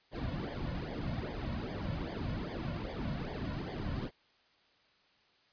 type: noise with flanger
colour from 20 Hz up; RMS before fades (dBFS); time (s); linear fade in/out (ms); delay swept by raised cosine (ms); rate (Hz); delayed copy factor
brown; -38; 0.11-4.11; 50; 0.73 to 2.53; 2.5; -0.85
effects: white hiss -68 dBFS RMS until 5.52 s + resampled to 11025 Hz